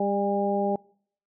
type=harmonic tone with a mistuned harmonic; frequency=199.9 Hz; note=G3; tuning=34 cents sharp; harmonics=1 / 2 / 3 / 4; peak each=-28 / -28 / -28 / -28 dBFS; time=0-0.76 s; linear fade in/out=5 ms; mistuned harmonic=4; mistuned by=+20 cents; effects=noise-tail reverb RT60 0.6 s tail -25 dB re dry